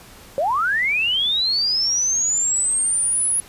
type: linear sweep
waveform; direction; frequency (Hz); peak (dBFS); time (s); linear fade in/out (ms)
sine; up; 523.3 to 10560; -17; 0.38-3.4; 0
effects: pink hiss -44 dBFS RMS until 3.48 s + resampled to 32000 Hz